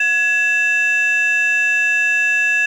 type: tone pair together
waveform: sine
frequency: 1681.5 / 2660 Hz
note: G#6 / E7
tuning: +21 / +15 cents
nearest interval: minor sixth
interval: 794 cents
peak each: -14 dBFS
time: 0-2.66 s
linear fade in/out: 5 ms
effects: tanh soft clip ceiling -10 dBFS + 8-bit